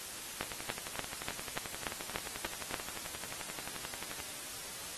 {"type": "two click trains", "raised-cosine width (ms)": 0.3, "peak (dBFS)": [-23, -17], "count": [44, 9], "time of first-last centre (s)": [[0.43, 4.202], [0.41, 2.742]], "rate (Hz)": [11.4, 3.43], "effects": ["white hiss -44 dBFS RMS until 4.97 s", "AAC 32 kbps"]}